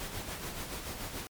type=noise with tremolo; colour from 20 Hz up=pink; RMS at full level=-38 dBFS; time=0-1.27 s; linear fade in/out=0 ms; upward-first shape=sine; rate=7 Hz; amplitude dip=45%; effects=MP3 96 kbps